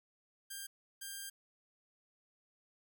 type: tone bursts at uneven times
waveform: 5% pulse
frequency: 1595 Hz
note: G6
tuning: 30 cents sharp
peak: -32 dBFS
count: 2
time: 0.5-0.67 / 1.01-1.3 s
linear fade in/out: 10 ms
effects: none